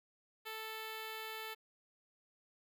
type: tone with notch filter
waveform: 5% pulse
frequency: 440 Hz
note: A4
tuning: in tune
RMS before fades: -45 dBFS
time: 0.45-1.55 s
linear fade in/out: 20 ms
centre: 5700 Hz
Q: 1.1
effects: none